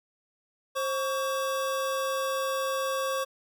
square tone pair together, 531.8 / 1129 Hz, C5 / C#6, +28 / +31 cents, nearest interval octave + minor second, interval 1303 cents, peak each -30 / -32 dBFS, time 0.75-3.25 s, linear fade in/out 20 ms, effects none

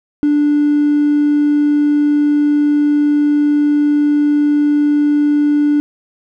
triangle tone with hard clipping, 293.7 Hz, D4, in tune, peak -10 dBFS, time 0.23-5.8 s, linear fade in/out 0 ms, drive 4 dB, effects none

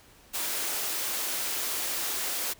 white high-pass noise, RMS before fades -31 dBFS, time 0.33-2.54 s, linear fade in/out 20 ms, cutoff 260 Hz, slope 24 dB/octave, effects pink hiss -56 dBFS RMS until 2.59 s

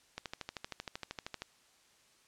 click train, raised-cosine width 0.2 ms, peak -22 dBFS, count 17, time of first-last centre 0.18-1.42 s, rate 12.9 Hz, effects white hiss -66 dBFS RMS until 2.27 s + low-pass 8000 Hz 12 dB/octave

